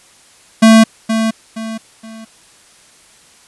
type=tone with echo; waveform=square; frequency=222.7 Hz; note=A3; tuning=21 cents sharp; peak=-4 dBFS; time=0.62-0.84 s; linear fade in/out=10 ms; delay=470 ms; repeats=3; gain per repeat=-9 dB; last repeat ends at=2.25 s; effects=white hiss -46 dBFS RMS until 3.47 s + resampled to 24000 Hz